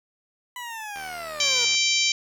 20% pulse linear sweep, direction down, 997 to 466.2 Hz, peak -28 dBFS, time 0.56-1.65 s, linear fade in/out 2 ms
click train, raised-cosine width 0.3 ms, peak -24 dBFS, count 62, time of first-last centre 0.96-1.748 s, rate 77.4 Hz
harmonic tone, 780 Hz, G5, 9 cents flat, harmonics 3 / 4 / 5 / 6 / 7 / 8 / 9, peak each -25 / -26 / -27 / -28 / -28 / -29 / -30 dBFS, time 1.4-2.12 s, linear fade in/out 2 ms
effects none

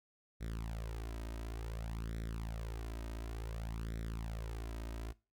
sawtooth tone with flanger, 55.8 Hz, A1, 25 cents sharp, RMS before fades -42 dBFS, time 0.4-5.13 s, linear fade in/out 20 ms, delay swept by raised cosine 0.52 to 3.22 ms, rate 0.56 Hz, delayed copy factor +0.75, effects noise-tail reverb RT60 0.3 s tail -21 dB re dry

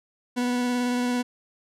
40% pulse tone with vibrato, 245.9 Hz, B3, 7 cents flat, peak -22 dBFS, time 0.36-1.23 s, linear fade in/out 20 ms, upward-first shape square, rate 18 Hz, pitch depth 11 cents each way, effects low-pass 10000 Hz 12 dB/octave

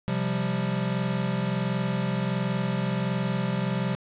square chord, C suspended fourth, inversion none, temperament equal, 130.81 / 174.61 / 196 Hz, C3 / F3 / G3, 0 / 0 / 0 cents, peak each -30 dBFS, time 0.08-3.95 s, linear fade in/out 0 ms, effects resampled to 8000 Hz + 8-bit

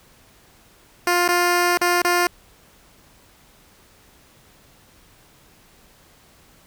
10% pulse tone with dropouts, 352.1 Hz, F4, 14 cents sharp, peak -8 dBFS, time 1.07-2.27 s, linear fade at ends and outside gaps 2 ms, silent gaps 1.279-1.288 / 1.774-1.814 / 2.019-2.047 s, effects pink hiss -53 dBFS RMS until 6.66 s

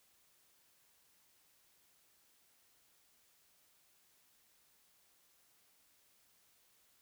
silence, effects white hiss -71 dBFS RMS until 7.01 s

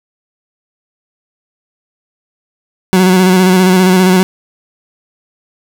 30% pulse tone with vibrato, 185 Hz, F#3, in tune, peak -3 dBFS, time 2.93-4.23 s, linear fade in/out 0 ms, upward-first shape square, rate 15 Hz, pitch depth 30 cents each way, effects none

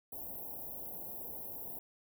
white band-stop noise, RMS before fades -44 dBFS, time 0.12-1.79 s, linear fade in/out 5 ms, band 860 to 12000 Hz, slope 48 dB/octave, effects none

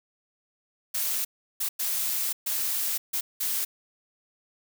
blue noise bursts at uneven times, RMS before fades -28 dBFS, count 6, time 0.94-1.25 / 1.6-1.69 / 1.79-2.33 / 2.46-2.98 / 3.13-3.21 / 3.4-3.65 s, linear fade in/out 10 ms, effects none

